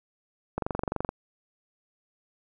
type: click train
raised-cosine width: 1 ms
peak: -14 dBFS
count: 13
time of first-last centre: 0.58-1.091 s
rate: 23.5 Hz
effects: none